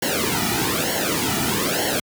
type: noise with flanger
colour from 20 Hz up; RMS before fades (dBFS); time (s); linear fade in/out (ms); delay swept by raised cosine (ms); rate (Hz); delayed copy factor
pink; -22; 0.02-2; 5; 0.81 to 1.91; 1.1; -0.85
effects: high-pass 80 Hz 12 dB/octave